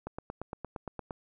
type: click train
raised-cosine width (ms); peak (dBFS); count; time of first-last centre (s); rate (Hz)
1; -23; 10; 0.07-1.108; 8.67
effects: none